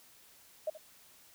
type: tone with echo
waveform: sine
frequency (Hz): 622.3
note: D#5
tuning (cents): 0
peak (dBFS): -30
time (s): 0.67-0.7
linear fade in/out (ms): 5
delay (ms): 76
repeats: 1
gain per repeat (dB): -15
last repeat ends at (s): 0.776
effects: white hiss -60 dBFS RMS until 1.34 s